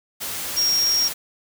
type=tone in noise; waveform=sine; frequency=5588 Hz; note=F8; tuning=in tune; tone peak=-17 dBFS; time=0.56-1.09 s; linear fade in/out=20 ms; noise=white; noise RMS=-29 dBFS; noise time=0.2-1.14 s; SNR=+9 dB; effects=none